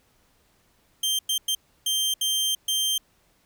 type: tone bursts at uneven times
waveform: sawtooth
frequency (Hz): 3150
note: G7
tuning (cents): +8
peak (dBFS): -19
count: 6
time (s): 1.03-1.19 / 1.29-1.38 / 1.48-1.55 / 1.86-2.14 / 2.21-2.55 / 2.68-2.98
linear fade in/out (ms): 5
effects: pink hiss -64 dBFS RMS until 3.45 s